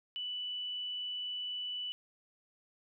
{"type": "tone", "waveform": "sine", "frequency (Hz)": 2972, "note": "F#7", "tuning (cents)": 7, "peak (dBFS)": -36, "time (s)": [0.16, 1.92], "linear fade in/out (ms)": 0, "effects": []}